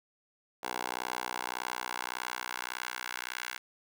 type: tone with high-pass filter sweep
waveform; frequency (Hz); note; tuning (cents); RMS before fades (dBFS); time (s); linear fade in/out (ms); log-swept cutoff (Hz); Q
10% pulse; 61.74; B1; 0; -38; 0.63-3.58; 5; 680 to 1600; 1.4
effects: none